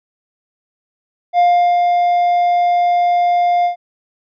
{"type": "tone with ADSR envelope", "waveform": "triangle", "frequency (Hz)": 704, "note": "F5", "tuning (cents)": 14, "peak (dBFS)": -6, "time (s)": [1.33, 3.76], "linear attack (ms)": 55, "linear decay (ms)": 380, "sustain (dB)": -3, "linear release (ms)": 110, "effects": ["resampled to 11025 Hz"]}